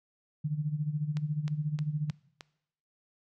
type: tone with tremolo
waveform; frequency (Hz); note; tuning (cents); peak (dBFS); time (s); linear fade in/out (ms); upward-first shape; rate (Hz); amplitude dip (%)
sine; 150.1; D3; +38; -26; 0.44-2.11; 10; sine; 14; 75
type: click train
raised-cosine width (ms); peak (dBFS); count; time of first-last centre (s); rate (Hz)
0.2; -25; 5; 1.17-2.408; 3.23
effects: noise-tail reverb RT60 0.8 s tail -21 dB re dry